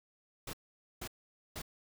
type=noise bursts; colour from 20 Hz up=pink; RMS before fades=-42 dBFS; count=3; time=0.47-1.619 s; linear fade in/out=5 ms; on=63 ms; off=480 ms; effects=none